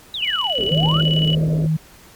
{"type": "exponential two-way sweep", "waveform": "sine", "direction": "down then up", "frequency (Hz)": [3951, 372.1, 1477], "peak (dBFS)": -23, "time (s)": [0.14, 1.01], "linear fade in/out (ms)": 2, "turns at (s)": 0.64}
{"type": "tone with tremolo", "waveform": "sine", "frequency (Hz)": 2948, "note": "F#7", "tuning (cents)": -7, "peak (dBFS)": -17, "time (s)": [0.22, 1.35], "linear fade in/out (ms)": 5, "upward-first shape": "square", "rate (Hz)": 18, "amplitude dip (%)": 55}
{"type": "low-pass noise", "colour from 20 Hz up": "white", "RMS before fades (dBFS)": -28, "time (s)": [0.58, 1.67], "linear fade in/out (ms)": 5, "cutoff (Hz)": 630, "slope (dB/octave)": 96}
{"type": "tone", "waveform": "sine", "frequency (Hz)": 157.7, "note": "D#3", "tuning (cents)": 24, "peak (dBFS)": -15, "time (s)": [0.71, 1.77], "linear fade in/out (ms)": 10}
{"effects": ["pink hiss -46 dBFS RMS until 2.15 s", "MP3 96 kbps"]}